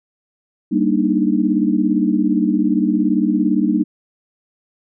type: chord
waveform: sine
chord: Eb major seventh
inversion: first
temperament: equal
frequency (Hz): 196 / 233.1 / 293.7 / 311.1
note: G3 / Bb3 / D4 / Eb4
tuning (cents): 0 / 0 / 0 / 0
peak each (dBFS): -19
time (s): 0.71-3.84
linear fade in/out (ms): 20
effects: none